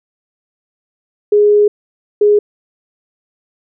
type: tone bursts at uneven times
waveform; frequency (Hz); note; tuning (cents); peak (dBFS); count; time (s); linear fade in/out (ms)
sine; 415.3; G#4; 0; -6; 2; 1.32-1.68 / 2.21-2.39; 5
effects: none